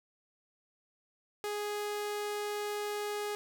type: tone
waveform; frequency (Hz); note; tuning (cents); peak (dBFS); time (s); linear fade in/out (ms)
sawtooth; 415.3; G#4; 0; -30; 1.44-3.35; 0
effects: none